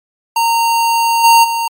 square tone with level steps, 923 Hz, A#5, 17 cents flat, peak -11 / -5 / -15 dBFS, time 0.36-1.68 s, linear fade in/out 5 ms, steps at 1.23 / 1.43 s, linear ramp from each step 20 ms, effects MP3 96 kbps

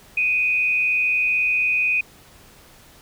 sine tone with frequency modulation, 2489 Hz, D#7, in tune, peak -17 dBFS, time 0.17-2.01 s, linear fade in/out 5 ms, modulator 137 Hz, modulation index 0.45, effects pink hiss -49 dBFS RMS until 3.01 s

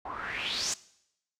white noise with low-pass filter sweep, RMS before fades -34 dBFS, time 0.05-0.74 s, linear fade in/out 5 ms, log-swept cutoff 860 to 7200 Hz, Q 5.1, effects noise-tail reverb RT60 0.8 s tail -20 dB re dry

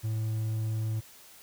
triangle tone, 110 Hz, A2, in tune, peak -26 dBFS, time 0.03-1.01 s, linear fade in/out 20 ms, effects white hiss -53 dBFS RMS until 1.42 s

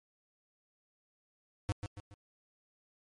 square tone with echo, 101.8 Hz, G#2, 34 cents flat, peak -30 dBFS, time 1.69-1.72 s, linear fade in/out 0 ms, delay 140 ms, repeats 3, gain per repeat -7 dB, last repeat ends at 2.14 s, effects MP3 48 kbps

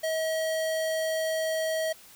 square tone, 639 Hz, D#5, 46 cents sharp, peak -27 dBFS, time 0.03-1.93 s, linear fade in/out 10 ms, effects white hiss -52 dBFS RMS until 2.15 s

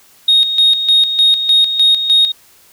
sine tone with tremolo, 3729 Hz, A#7, in tune, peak -5 dBFS, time 0.28-2.32 s, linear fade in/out 5 ms, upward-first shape square, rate 3.3 Hz, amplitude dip 65%, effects tanh soft clip ceiling -3 dBFS + white hiss -47 dBFS RMS until 2.72 s

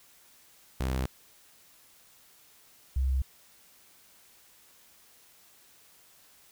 sawtooth / sine tone pair in turn, 64.9 / 65.84 Hz, C2 / C2, -13 / +11 cents, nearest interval unison, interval 24 cents, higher second, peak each -24 dBFS, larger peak neither, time 0.8-1.06 / 2.96-3.22 s, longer neither, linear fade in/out 5 ms, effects white hiss -59 dBFS RMS until 6.51 s

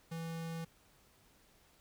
square tone, 164.81 Hz, E3, in tune, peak -40 dBFS, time 0.11-0.65 s, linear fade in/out 10 ms, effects pink hiss -67 dBFS RMS until 1.8 s

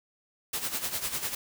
white noise with tremolo, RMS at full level -30 dBFS, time 0.53-1.35 s, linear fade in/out 5 ms, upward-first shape sine, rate 10 Hz, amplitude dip 70%, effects none

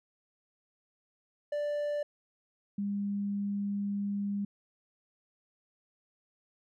triangle / sine tone pair in turn, 587.3 / 201.7 Hz, D5 / G3, 0 / +50 cents, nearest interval octave + perfect fifth, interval 1850 cents, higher first, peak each -28 / -30 dBFS, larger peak first, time 1.52-2.03 / 2.78-4.45 s, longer second, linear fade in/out 5 ms, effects none

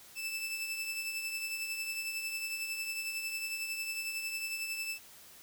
sawtooth tone with tremolo, 2637 Hz, E7, in tune, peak -30 dBFS, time 0.15-4.99 s, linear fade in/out 50 ms, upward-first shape triangle, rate 11 Hz, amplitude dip 50%, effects white hiss -55 dBFS RMS until 5.42 s

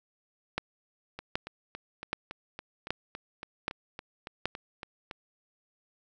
two click trains, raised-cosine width 0.3 ms, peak -23 / -13 dBFS, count 15 / 6, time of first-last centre 1.19-5.112 / 0.58-4.456 s, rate 3.57 / 1.29 Hz, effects none

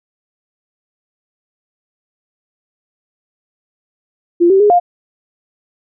sine tone with pitch steps, 345.4 / 386.4 / 414.8 / 705 Hz, F4 / G4 / G#4 / F5, -19 / -25 / -2 / +16 cents, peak -6 dBFS, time 4.4-4.8 s, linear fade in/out 20 ms, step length 100 ms, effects none

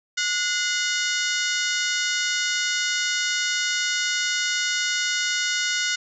harmonic tone with a mistuned harmonic, 728 Hz, F#5, 28 cents flat, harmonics 2 / 3 / 4 / 5 / 6 / 7 / 8 / 9 / 10, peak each -27 / -29 / -30 / -31 / -32 / -32 / -33 / -34 / -34 dBFS, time 0.17-5.96 s, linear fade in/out 10 ms, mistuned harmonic 3, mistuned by -100 cents, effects none

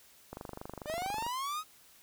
click train, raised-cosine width 1 ms, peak -27 dBFS, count 24, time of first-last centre 0.33-1.265 s, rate 24.6 Hz
45% pulse linear sweep, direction up, 577 to 1284 Hz, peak -34 dBFS, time 0.85-1.64 s, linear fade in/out 50 ms
effects white hiss -60 dBFS RMS until 2.02 s

